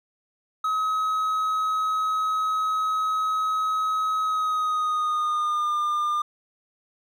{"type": "tone with pitch glide", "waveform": "triangle", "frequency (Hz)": [1275, 1203.4], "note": ["D#6", "D6"], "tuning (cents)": [42, 42], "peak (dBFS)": -20, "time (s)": [0.64, 6.22], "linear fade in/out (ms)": 5, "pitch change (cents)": -100, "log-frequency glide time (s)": [4.22, 5.75], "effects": []}